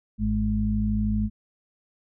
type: harmonic tone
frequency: 52.9 Hz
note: G#1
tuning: 33 cents sharp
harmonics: 1 / 2 / 4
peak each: -26 / -29 / -24 dBFS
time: 0.18-1.3 s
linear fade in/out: 50 ms
effects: none